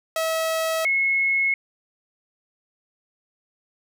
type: tone pair in turn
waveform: sawtooth / sine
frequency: 646 / 2178 Hz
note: E5 / C#7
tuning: -35 / -31 cents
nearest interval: octave + major sixth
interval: 2104 cents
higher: second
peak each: -18 dBFS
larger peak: neither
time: 0.16-0.85 / 0.85-1.54 s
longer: neither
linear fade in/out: 2 ms
effects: none